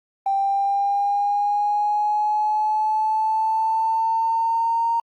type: linear sweep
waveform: triangle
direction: up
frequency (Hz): 784 to 927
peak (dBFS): -14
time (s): 0.26-5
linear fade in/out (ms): 5
effects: tanh soft clip ceiling -16 dBFS + Opus 32 kbps